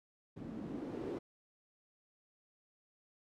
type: noise with low-pass filter sweep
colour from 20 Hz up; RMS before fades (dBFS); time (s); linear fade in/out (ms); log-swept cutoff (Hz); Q
blue; -43; 0.36-1.19; 10; 220 to 370; 2.4
effects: none